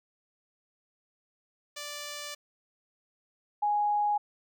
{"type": "tone pair in turn", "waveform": ["5% pulse", "sine"], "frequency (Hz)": [587, 830.1], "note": ["D5", "G#5"], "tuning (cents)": [-1, -1], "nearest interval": "tritone", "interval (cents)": 600, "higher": "second", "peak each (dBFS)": [-26, -24], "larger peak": "second", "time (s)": [[1.76, 2.35], [3.62, 4.18]], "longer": "first", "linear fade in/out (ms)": 10, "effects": []}